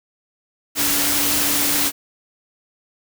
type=tone in noise; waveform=sine; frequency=288.7 Hz; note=D4; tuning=30 cents flat; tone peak=-28 dBFS; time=0.75-1.92 s; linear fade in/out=50 ms; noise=white; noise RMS=-19 dBFS; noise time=0.75-1.92 s; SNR=-12 dB; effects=none